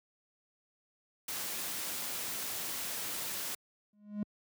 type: noise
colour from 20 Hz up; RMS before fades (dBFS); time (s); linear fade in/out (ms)
white; -38; 1.28-3.55; 5
type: tone with exponential growth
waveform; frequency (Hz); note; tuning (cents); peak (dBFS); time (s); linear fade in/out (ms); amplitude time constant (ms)
triangle; 207.7; G#3; 0; -27; 3.93-4.23; 2; 65
effects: high-pass 100 Hz 12 dB/octave